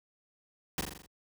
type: noise with echo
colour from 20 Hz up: pink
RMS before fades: -31 dBFS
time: 0.78-0.81 s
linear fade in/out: 2 ms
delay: 42 ms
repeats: 6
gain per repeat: -4 dB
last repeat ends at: 1.062 s
effects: high-pass 60 Hz 12 dB/octave